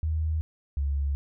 sine tone pair in turn, 78.8 / 70.2 Hz, D#2 / C#2, +23 / +22 cents, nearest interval major second, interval 201 cents, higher first, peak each -24 dBFS, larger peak neither, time 0.03-0.41 / 0.77-1.15 s, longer neither, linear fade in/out 0 ms, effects none

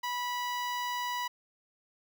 sawtooth tone with notch filter, 980 Hz, B5, 14 cents flat, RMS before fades -34 dBFS, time 0.03-1.28 s, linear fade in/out 10 ms, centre 9200 Hz, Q 1.2, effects none

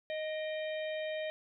harmonic tone with a mistuned harmonic, 622.3 Hz, D#5, in tune, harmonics 1 / 3 / 4 / 5 / 6, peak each -35 / -45 / -47 / -49 / -51 dBFS, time 0.1-1.3 s, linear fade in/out 0 ms, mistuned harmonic 4, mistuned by -72 cents, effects none

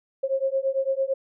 sine beating tone pair, 533 / 541.9 Hz, C5 / C#5, +32 / -39 cents, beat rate 8.9 Hz, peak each -25 dBFS, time 0.23-1.14 s, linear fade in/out 10 ms, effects none

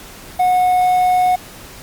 triangle tone with quantisation, 730 Hz, F#5, 24 cents flat, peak -9 dBFS, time 0.39-1.36 s, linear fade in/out 10 ms, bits 6, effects pink hiss -37 dBFS RMS until 1.82 s + Opus 48 kbps

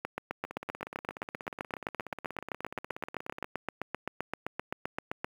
two click trains, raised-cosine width 0.5 ms, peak -24 / -17 dBFS, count 51 / 41, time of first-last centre 0.45-3.444 / 0.05-5.245 s, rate 16.7 / 7.7 Hz, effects high-pass 150 Hz 12 dB/octave + 8-bit

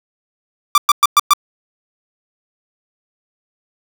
45% pulse tone bursts, 1174.7 Hz, D6, in tune, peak -6 dBFS, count 5, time 0.75-1.335 s, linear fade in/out 2 ms, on 29 ms, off 110 ms, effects none

